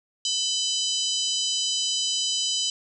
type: harmonic tone with a mistuned harmonic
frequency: 992 Hz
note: B5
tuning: 7 cents sharp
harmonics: 3 / 4 / 5 / 6 / 7 / 8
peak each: -27 / -31 / -30 / -33 / -33 / -34 dBFS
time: 0.25-2.7 s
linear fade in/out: 2 ms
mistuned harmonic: 3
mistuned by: +32 cents
effects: none

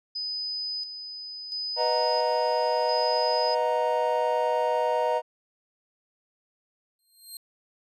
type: tone with tremolo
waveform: sine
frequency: 5000 Hz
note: D#8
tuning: 8 cents sharp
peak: -29 dBFS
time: 0.15-3.55 s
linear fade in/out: 10 ms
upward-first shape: square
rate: 0.73 Hz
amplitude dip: 55%
type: chord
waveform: triangle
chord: B major seventh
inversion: none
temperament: equal with one note detuned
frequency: 493.9 / 622.3 / 732.3 / 932.3 Hz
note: B4 / D#5 / F#5 / A#5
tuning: 0 / 0 / -18 / 0 cents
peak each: -26 / -25 / -31 / -25 dBFS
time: 1.76-5.22 s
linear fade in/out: 50 ms
type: tone with exponential growth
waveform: 10% pulse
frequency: 4186 Hz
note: C8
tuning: in tune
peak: -28 dBFS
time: 6.99-7.37 s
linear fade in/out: 1 ms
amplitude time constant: 82 ms
effects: resampled to 32000 Hz

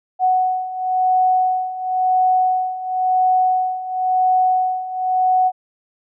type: beating tone pair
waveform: sine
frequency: 741 / 741.96 Hz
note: F#5 / F#5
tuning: +2 / +5 cents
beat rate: 0.96 Hz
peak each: -20 / -16 dBFS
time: 0.19-5.52 s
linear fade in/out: 50 ms
effects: none

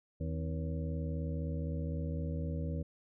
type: harmonic tone with a mistuned harmonic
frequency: 79.6 Hz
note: D#2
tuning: 40 cents sharp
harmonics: 1 / 2 / 3 / 4 / 6 / 7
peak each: -36 / -38 / -44 / -48 / -47 / -48 dBFS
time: 0.2-2.83 s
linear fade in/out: 10 ms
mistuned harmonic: 3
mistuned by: +110 cents
effects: none

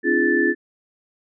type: tone cluster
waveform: sine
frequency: 260.6 / 295.6 / 342.5 / 417.1 / 1756 Hz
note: C4 / D4 / F4 / G#4 / A6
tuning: -7 / +11 / -34 / +7 / -4 cents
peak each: -24 / -24 / -20 / -24 / -20 dBFS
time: 0.03-0.55 s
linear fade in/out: 50 ms
effects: none

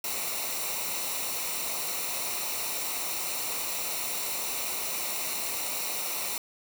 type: noise with comb filter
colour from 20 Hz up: white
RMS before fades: -32 dBFS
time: 0.04-6.38 s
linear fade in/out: 2 ms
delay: 0.61 ms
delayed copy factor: -0.65
effects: none

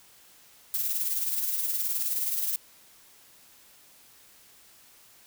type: noise with tremolo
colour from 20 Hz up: violet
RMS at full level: -27 dBFS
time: 0.74-2.56 s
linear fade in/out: 0 ms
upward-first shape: sine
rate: 19 Hz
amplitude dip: 45%
effects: white hiss -56 dBFS RMS until 5.26 s

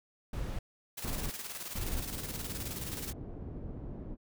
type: noise bursts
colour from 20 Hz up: brown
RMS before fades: -36 dBFS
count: 3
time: 0.33-2.01 s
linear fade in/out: 5 ms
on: 260 ms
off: 450 ms
type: noise with tremolo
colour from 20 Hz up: white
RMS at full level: -40 dBFS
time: 0.97-3.13 s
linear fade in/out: 10 ms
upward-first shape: square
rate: 19 Hz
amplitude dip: 50%
type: low-pass noise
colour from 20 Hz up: pink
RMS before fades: -42 dBFS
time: 1.81-4.17 s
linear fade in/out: 50 ms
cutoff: 380 Hz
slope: 12 dB/octave
effects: none

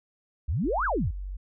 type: exponential two-way sweep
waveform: sine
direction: up then down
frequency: 58.27 to 1655 to 58.27 Hz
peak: -24 dBFS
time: 0.48-1.11 s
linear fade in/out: 10 ms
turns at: 0.85 s
type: tone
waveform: sine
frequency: 47.31 Hz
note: F#1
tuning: 39 cents sharp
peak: -32 dBFS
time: 0.63-1.37 s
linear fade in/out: 10 ms
effects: none

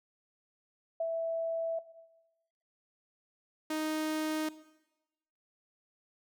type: tone pair in turn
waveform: sine / sawtooth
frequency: 659 / 311 Hz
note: E5 / D#4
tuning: -1 / -1 cents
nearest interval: octave + minor second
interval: 1300 cents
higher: first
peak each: -29 / -28 dBFS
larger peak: second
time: 1-1.79 / 3.7-4.49 s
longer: neither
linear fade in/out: 5 ms
effects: noise-tail reverb RT60 1.0 s tail -17 dB re dry

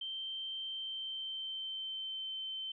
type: tone with pitch glide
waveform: sine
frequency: 3128 to 3090 Hz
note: G7 to G7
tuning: -4 to -26 cents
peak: -38 dBFS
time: 0.01-2.72 s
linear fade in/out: 5 ms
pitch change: -22 cents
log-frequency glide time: 0.6-2.33 s
effects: none

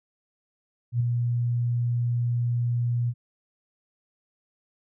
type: tone with ADSR envelope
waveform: sine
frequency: 120 Hz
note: B2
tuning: 49 cents flat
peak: -18 dBFS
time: 0.92-3.14 s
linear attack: 83 ms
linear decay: 6 ms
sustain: -4 dB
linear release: 53 ms
effects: none

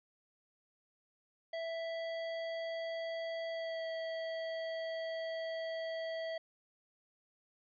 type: tone with pitch glide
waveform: square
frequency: 659.3 to 652.1 Hz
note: E5 to E5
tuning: 0 to -19 cents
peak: -38 dBFS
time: 1.53-6.38 s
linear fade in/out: 5 ms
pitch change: -19 cents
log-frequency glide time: 3.51-3.87 s
effects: resampled to 11025 Hz

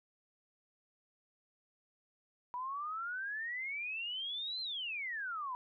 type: exponential two-way sweep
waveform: sine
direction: up then down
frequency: 970 to 4174 to 970 Hz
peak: -37 dBFS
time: 2.54-5.55 s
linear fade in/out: 0 ms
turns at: 4.61 s
effects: none

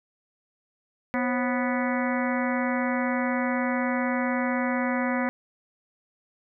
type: harmonic tone with a mistuned harmonic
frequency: 246.9 Hz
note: B3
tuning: in tune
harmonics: 1 / 2 / 3 / 4 / 5 / 6 / 7 / 8 / 9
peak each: -26 / -31 / -34 / -34 / -37 / -36 / -37 / -34 / -39 dBFS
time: 1.14-5.29 s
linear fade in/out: 0 ms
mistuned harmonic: 2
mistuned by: +140 cents
effects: none

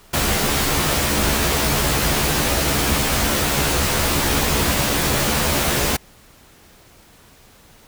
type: noise with comb filter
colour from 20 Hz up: pink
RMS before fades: -19 dBFS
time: 0.13-5.97 s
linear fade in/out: 10 ms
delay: 14 ms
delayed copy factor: +0.85
effects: pink hiss -49 dBFS RMS until 7.87 s

